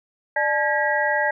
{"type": "tone cluster", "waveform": "sine", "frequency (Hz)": [595, 861, 1630, 1925], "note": ["D5", "A5", "G#6", "B6"], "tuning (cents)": [22, -38, -33, -45], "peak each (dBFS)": -24, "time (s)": [0.36, 1.31], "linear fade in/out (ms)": 5, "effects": []}